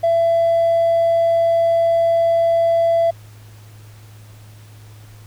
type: tone with hard clipping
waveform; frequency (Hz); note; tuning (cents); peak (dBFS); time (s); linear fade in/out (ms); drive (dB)
sine; 670; E5; +28; -13; 0.03-3.11; 10; 1
effects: added 106 Hz sine -39 dBFS peak until 5.26 s + pink hiss -49 dBFS RMS until 5.26 s